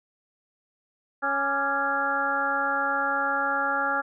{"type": "harmonic tone with a mistuned harmonic", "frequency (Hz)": 277.2, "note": "C#4", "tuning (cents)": 0, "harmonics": [1, 2, 3, 4, 5, 6], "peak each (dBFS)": [-37, -33, -29, -33, -26, -31], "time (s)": [1.22, 4.02], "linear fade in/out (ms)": 20, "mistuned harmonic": 4, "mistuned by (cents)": 100, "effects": []}